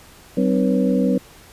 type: tone cluster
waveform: sine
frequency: 192.5 / 258.1 / 304.1 / 487.1 / 552 Hz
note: G3 / C4 / D#4 / B4 / C#5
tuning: -31 / -23 / -40 / -24 / -7 cents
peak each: -19 / -19 / -26 / -23 / -27 dBFS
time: 0.37-1.18 s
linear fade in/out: 5 ms
effects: pink hiss -46 dBFS RMS until 1.52 s + resampled to 32000 Hz